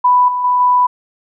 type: tone with level steps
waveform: sine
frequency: 991 Hz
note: B5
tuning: 6 cents sharp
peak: -7 / -15 / -10 / -8 dBFS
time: 0.04-0.87 s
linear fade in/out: 10 ms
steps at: 0.28 / 0.44 / 0.6 s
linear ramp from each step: 5 ms
effects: none